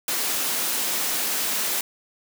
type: high-pass noise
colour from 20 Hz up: white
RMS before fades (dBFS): -25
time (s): 0.08-1.81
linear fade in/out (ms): 2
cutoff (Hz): 180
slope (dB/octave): 24
effects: none